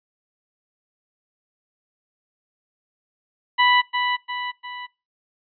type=tone with echo; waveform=20% pulse; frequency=987 Hz; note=B5; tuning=1 cent flat; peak=-9 dBFS; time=3.58-3.82 s; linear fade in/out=20 ms; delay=350 ms; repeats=3; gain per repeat=-6 dB; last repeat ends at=4.87 s; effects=noise-tail reverb RT60 0.3 s tail -23 dB re dry + resampled to 11025 Hz